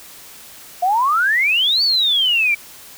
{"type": "exponential two-way sweep", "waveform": "sine", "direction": "up then down", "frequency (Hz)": [692, 4600, 2295], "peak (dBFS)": -13, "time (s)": [0.82, 2.55], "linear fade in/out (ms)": 10, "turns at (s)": 1.83, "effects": ["white hiss -40 dBFS RMS until 2.97 s"]}